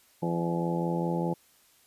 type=harmonic tone with a mistuned harmonic; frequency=85 Hz; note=F2; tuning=46 cents flat; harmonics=2 / 3 / 4 / 5 / 6 / 7 / 8 / 9 / 10; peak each=-29 / -40 / -33 / -40 / -35 / -41 / -47 / -42 / -36 dBFS; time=0.22-1.34 s; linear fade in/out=10 ms; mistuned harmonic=8; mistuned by=-23 cents; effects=white hiss -62 dBFS RMS until 1.86 s + resampled to 32000 Hz